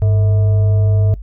sine tone with frequency modulation, 101.3 Hz, G#2, 43 cents flat, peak -10 dBFS, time 0.02-1.14 s, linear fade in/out 0 ms, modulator 545 Hz, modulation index 0.26, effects noise-tail reverb RT60 0.1 s tail -20 dB re dry + added 50 Hz sine -26 dBFS peak until 1.22 s

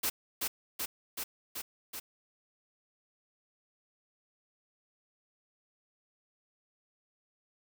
white noise with echo, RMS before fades -31 dBFS, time 0.03-0.1 s, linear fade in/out 10 ms, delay 380 ms, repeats 5, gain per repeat -2 dB, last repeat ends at 2 s, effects none

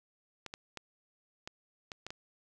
clicks, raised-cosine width 0.2 ms, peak -24 dBFS, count 7, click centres 0.463 / 0.539 / 0.773 / 1.475 / 1.918 / 2.066 / 2.105 s, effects none

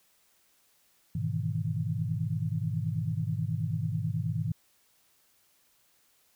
sine chord, E major seventh, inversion first, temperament equal, 103.83 / 123.47 / 155.56 / 164.81 Hz, G#2 / B2 / D#3 / E3, 0 / 0 / 0 / 0 cents, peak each -33 / -34 / -33 / -35 dBFS, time 1.15-4.52 s, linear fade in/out 5 ms, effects white hiss -67 dBFS RMS until 6.35 s

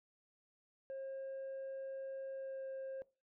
sine tone with pitch glide, 537 to 533.3 Hz, C5 to C5, +45 to +33 cents, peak -39 dBFS, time 0.9-3.02 s, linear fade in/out 0 ms, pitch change -12 cents, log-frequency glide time 2.33-2.67 s, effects noise-tail reverb RT60 0.3 s tail -22 dB re dry + tanh soft clip ceiling -41 dBFS

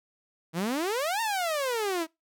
sawtooth exponential two-way sweep, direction up then down, 155.56 to 932.3 to 311.2 Hz, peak -23 dBFS, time 0.53-2.07 s, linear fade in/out 50 ms, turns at 1.21 s, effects noise-tail reverb RT60 0.2 s tail -24 dB re dry

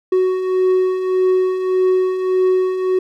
triangle beating tone pair, 370 / 371.7 Hz, F#4 / F#4, 0 / +8 cents, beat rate 1.7 Hz, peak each -20 / -12 dBFS, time 0.12-2.99 s, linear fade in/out 5 ms, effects none

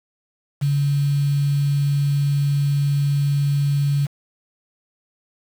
sine tone with quantisation, 142.2 Hz, C#3, 45 cents sharp, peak -16 dBFS, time 0.61-4.07 s, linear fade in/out 20 ms, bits 6, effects none

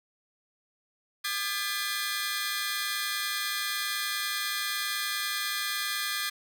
20% pulse tone cluster, 1209 / 1609 / 1719 / 2009 / 4281 Hz, D6 / G6 / A6 / B6 / C8, +50 / +45 / -41 / +29 / +39 cents, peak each -31 dBFS, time 1.24-6.3 s, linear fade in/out 10 ms, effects none

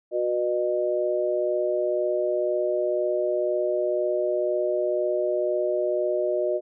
harmonic tone, 122 Hz, B2, 21 cents flat, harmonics 3 / 4 / 5, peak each -26 / -31 / -24 dBFS, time 0.11-6.61 s, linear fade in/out 50 ms, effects none

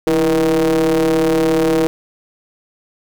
square ring-modulated tone, 76.9 Hz, D#2, 20 cents flat, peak -10 dBFS, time 0.07-1.87 s, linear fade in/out 0 ms, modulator 403 Hz, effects 7-bit

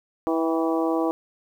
harmonic tone with a mistuned harmonic, 163.4 Hz, E3, 15 cents flat, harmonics 2 / 3 / 4 / 5 / 6 / 7, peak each -23 / -27 / -29 / -31 / -33 / -34 dBFS, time 0.27-1.11 s, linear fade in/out 0 ms, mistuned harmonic 5, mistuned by -47 cents, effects 9-bit

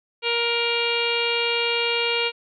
harmonic tone, 470 Hz, A#4, 14 cents sharp, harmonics 1 / 2 / 3 / 4 / 5 / 6 / 7 / 8 / 9, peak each -26 / -31 / -32 / -38 / -26 / -26 / -32 / -35 / -33 dBFS, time 0.22-2.32 s, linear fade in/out 50 ms, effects none

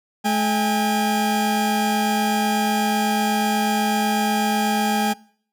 40% pulse tone pair together, 214.3 / 809.1 Hz, A3 / G#5, -45 / -45 cents, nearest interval octave + major seventh, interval 2300 cents, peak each -20 dBFS, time 0.24-5.14 s, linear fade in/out 20 ms, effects noise-tail reverb RT60 0.6 s tail -25 dB re dry

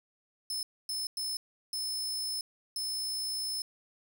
sawtooth tone bursts at uneven times, 5240 Hz, E8, 11 cents flat, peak -30 dBFS, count 5, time 0.5-0.63 / 0.89-1.07 / 1.17-1.37 / 1.73-2.41 / 2.76-3.62 s, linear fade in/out 2 ms, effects none

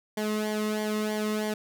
sawtooth tone with flanger, 213.3 Hz, G#3, 46 cents sharp, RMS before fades -29 dBFS, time 0.17-1.54 s, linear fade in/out 5 ms, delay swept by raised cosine 0.76 to 1.28 ms, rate 3.1 Hz, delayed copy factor -0.75, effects none

